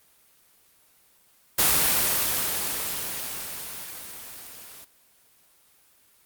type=noise with level ramp; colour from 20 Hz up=white; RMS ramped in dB=-19 to -45 dBFS; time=1.58-4.85 s; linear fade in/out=10 ms; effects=white hiss -60 dBFS RMS until 6.25 s + Opus 24 kbps